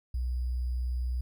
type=tone with sample-and-hold; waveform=sine; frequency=61.74 Hz; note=B1; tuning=in tune; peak=-28 dBFS; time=0.14-1.21 s; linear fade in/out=5 ms; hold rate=4900 Hz; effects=none